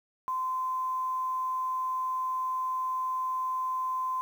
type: tone with quantisation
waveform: sine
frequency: 1031 Hz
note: C6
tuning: 26 cents flat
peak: -28 dBFS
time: 0.28-4.21 s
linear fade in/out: 0 ms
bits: 9
effects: none